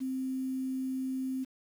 sine tone with quantisation, 261.6 Hz, C4, in tune, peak -31 dBFS, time 0-1.45 s, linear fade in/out 20 ms, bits 9, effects none

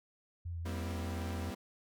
sine tone with vibrato, 85 Hz, F2, 46 cents flat, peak -37 dBFS, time 0.45-1.51 s, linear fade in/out 10 ms, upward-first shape sine, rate 5 Hz, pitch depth 28 cents each way
sawtooth chord, C dominant seventh, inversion second, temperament equal with one note detuned, 196 / 238.7 / 261.6 / 329.6 Hz, G3 / Bb3 / C4 / E4, 0 / +41 / 0 / 0 cents, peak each -40 / -41 / -43 / -45 dBFS, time 0.65-1.55 s, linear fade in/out 10 ms
effects none

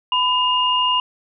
sine tone pair together, 1002 / 2834 Hz, B5 / F7, +25 / +25 cents, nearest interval octave + tritone, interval 1800 cents, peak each -18 dBFS, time 0.12-1 s, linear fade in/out 2 ms, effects none

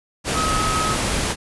sine tone in noise, 1275 Hz, D#6, 42 cents sharp, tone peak -21 dBFS, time 0.33-0.97 s, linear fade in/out 50 ms, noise pink, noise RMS -22 dBFS, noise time 0.24-1.36 s, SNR -2 dB, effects resampled to 24000 Hz

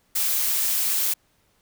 blue noise, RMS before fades -23 dBFS, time 0.15-1.14 s, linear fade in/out 10 ms, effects pink hiss -65 dBFS RMS until 1.61 s

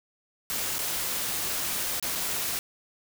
white noise with dropouts, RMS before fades -30 dBFS, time 0.5-2.59 s, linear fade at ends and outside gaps 0 ms, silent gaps 0.783-0.79 / 1.998-2.026 / 2.152-2.156 s, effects none

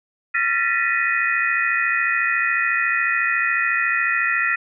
sine tone cluster, 1370 / 1770 / 1890 / 1964 / 2488 Hz, F6 / A6 / A#6 / B6 / D#7, -34 / +10 / +23 / -10 / -1 cents, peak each -24 dBFS, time 0.34-4.56 s, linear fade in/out 10 ms, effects none

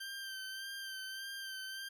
20% pulse tone with vibrato, 1566 Hz, G6, 2 cents flat, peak -37 dBFS, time 0-1.89 s, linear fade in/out 10 ms, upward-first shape sine, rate 1.7 Hz, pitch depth 30 cents each way, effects none

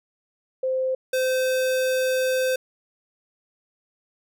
sine / square tone pair in turn, 520 / 516.1 Hz, C5 / C5, -11 / -24 cents, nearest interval unison, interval 13 cents, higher first, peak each -21 dBFS, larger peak neither, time 0.63-0.95 / 1.13-2.56 s, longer second, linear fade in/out 5 ms, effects none

